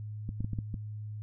clicks, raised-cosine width 5 ms, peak -22 dBFS, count 6, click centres 0.291 / 0.406 / 0.445 / 0.533 / 0.588 / 0.742 s, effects noise-tail reverb RT60 0.1 s tail -21 dB re dry + added 106 Hz sine -37 dBFS peak until 1.22 s

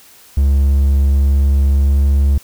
triangle tone with pitch glide, 69.3 to 69.78 Hz, C#2 to C#2, 0 to +12 cents, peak -7 dBFS, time 0.37-2.38 s, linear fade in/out 5 ms, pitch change +12 cents, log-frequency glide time 1.63-2.04 s, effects white hiss -44 dBFS RMS until 2.43 s

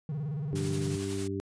triangle tone with vibrato, 146.83 Hz, D3, in tune, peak -29 dBFS, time 0.09-0.96 s, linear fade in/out 2 ms, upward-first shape square, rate 18 Hz, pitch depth 120 cents each way
harmonic tone, 97.8 Hz, G2, 4 cents flat, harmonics 1 / 2 / 3 / 4, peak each -36 / -39 / -36 / -35 dBFS, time 0.53-1.4 s, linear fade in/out 0 ms
white noise with tremolo, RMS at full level -40 dBFS, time 0.55-1.28 s, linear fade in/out 10 ms, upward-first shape sine, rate 11 Hz, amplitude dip 35%
effects resampled to 22050 Hz

